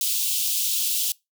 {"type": "high-pass noise", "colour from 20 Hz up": "white", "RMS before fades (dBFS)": -24, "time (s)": [0.01, 1.12], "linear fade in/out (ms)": 2, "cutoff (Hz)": 2800, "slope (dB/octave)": 48, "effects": ["noise-tail reverb RT60 0.2 s tail -23 dB re dry"]}